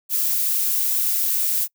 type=noise; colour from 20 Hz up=violet; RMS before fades=-21 dBFS; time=0.09-1.68 s; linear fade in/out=50 ms; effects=noise-tail reverb RT60 0.1 s tail -26 dB re dry